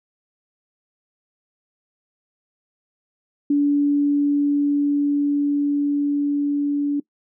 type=tone with level ramp; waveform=sine; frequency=287.7 Hz; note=D4; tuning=36 cents flat; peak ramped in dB=-14 to -18 dBFS; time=3.5-7 s; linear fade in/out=5 ms; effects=noise-tail reverb RT60 0.1 s tail -21 dB re dry